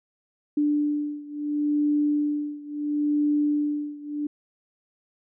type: beating tone pair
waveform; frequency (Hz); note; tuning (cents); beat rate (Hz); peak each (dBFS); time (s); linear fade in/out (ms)
sine; 294.7 / 295.43; D4 / D4; +6 / +10; 0.73; -24 / -26; 0.57-4.27; 5
effects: none